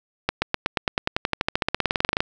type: accelerating click train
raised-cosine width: 0.3 ms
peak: -4 dBFS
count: 27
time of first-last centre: 0.29-2.205 s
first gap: 130 ms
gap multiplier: 0.95
effects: none